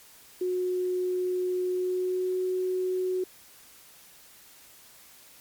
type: tone with pitch glide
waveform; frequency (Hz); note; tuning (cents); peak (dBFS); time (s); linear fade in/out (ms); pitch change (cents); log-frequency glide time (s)
sine; 364.5 to 369.2; F#4 to F#4; -26 to -4; -25; 0.41-3.24; 5; +22; 1.69-2.37
effects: white hiss -53 dBFS RMS until 5.4 s + MP3 96 kbps